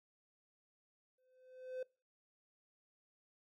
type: tone with exponential growth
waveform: triangle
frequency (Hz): 512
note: C5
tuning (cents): -38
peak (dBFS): -36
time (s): 1.18-1.83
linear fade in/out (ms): 5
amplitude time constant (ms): 140
effects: noise-tail reverb RT60 0.3 s tail -23 dB re dry